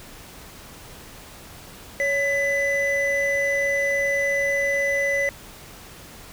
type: tone pair together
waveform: triangle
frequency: 558.9 / 2001 Hz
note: C#5 / B6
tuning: +14 / +22 cents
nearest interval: octave + minor seventh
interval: 2208 cents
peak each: -22 / -20 dBFS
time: 2-5.29 s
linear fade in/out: 0 ms
effects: pink hiss -43 dBFS RMS until 6.32 s